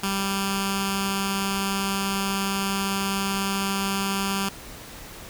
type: tone with notch filter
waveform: 10% pulse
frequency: 196 Hz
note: G3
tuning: in tune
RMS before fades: -26 dBFS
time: 0.03-4.49 s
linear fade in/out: 5 ms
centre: 540 Hz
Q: 0.51
effects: pink hiss -41 dBFS RMS until 5.29 s